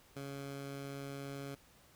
15% pulse tone, 139.1 Hz, C#3, 6 cents sharp, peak -36 dBFS, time 0.16-1.55 s, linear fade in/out 5 ms, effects pink hiss -64 dBFS RMS until 1.95 s

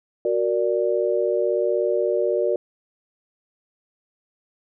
sine chord, Gb augmented, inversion none, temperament equal, 370 / 466.2 / 587.3 Hz, Gb4 / Bb4 / D5, 0 / 0 / 0 cents, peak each -23 dBFS, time 0.25-2.56 s, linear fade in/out 2 ms, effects none

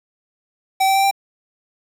square tone with pitch steps, 769 / 775.2 / 781.5 / 787.9 Hz, G5 / G5 / G5 / G5, -33 / -20 / -6 / +9 cents, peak -14 dBFS, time 0.8-1.112 s, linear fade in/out 10 ms, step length 78 ms, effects 7-bit

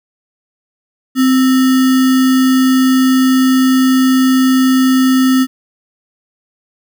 sine tone with sample-and-hold, 259.8 Hz, C4, 12 cents flat, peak -7 dBFS, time 1.15-5.47 s, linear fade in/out 50 ms, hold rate 1575 Hz, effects none

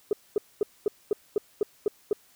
sine tone bursts, 415.3 Hz, G#4, in tune, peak -19 dBFS, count 9, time 0.11-2.13 s, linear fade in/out 2 ms, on 20 ms, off 230 ms, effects tanh soft clip ceiling -16 dBFS + white hiss -60 dBFS RMS until 2.35 s

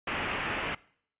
white low-pass noise, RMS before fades -33 dBFS, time 0.07-0.75 s, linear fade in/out 5 ms, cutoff 2900 Hz, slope 48 dB/octave, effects noise-tail reverb RT60 0.6 s tail -22 dB re dry + resampled to 8000 Hz

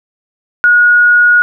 sine tone, 1448 Hz, F#6, 38 cents flat, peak -4 dBFS, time 0.64-1.42 s, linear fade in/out 0 ms, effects none

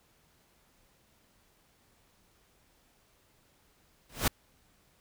pink noise with exponential growth, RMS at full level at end -22 dBFS, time 4.09-4.28 s, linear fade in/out 5 ms, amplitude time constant 41 ms, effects pink hiss -67 dBFS RMS until 5 s

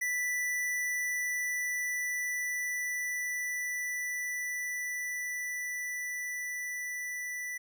square tone with level ramp, 1975.5 Hz, B6, in tune, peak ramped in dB -30 to -36 dBFS, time 0.01-7.58 s, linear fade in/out 10 ms, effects none

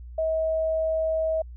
sine tone, 640 Hz, D#5, 49 cents sharp, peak -22 dBFS, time 0.18-1.42 s, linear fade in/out 5 ms, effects added 60 Hz sine -38 dBFS peak until 1.56 s

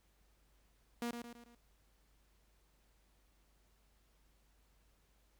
sawtooth tone with echo, 237.4 Hz, A#3, 32 cents sharp, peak -33 dBFS, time 1.02-1.11 s, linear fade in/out 2 ms, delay 110 ms, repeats 4, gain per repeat -6 dB, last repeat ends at 1.55 s, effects added 50 Hz sine -70 dBFS peak until 5.39 s + pink hiss -75 dBFS RMS until 5.39 s

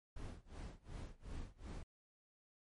brown noise with tremolo, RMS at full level -45 dBFS, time 0.16-1.83 s, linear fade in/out 5 ms, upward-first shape sine, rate 2.7 Hz, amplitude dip 95%, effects MP3 48 kbps

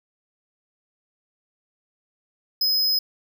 square tone, 5070 Hz, D#8, 32 cents sharp, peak -19 dBFS, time 2.61-2.99 s, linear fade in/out 5 ms, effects none

